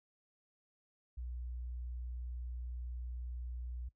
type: tone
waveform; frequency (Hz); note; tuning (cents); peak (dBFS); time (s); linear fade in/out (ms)
sine; 61; B1; -21; -39; 1.17-3.89; 10
effects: noise-tail reverb RT60 0.1 s tail -18 dB re dry + tanh soft clip ceiling -35 dBFS